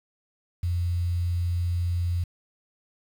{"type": "tone with quantisation", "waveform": "sine", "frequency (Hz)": 87.31, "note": "F2", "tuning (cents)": 0, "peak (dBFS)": -23, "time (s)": [0.63, 2.24], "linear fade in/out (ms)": 5, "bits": 8, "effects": []}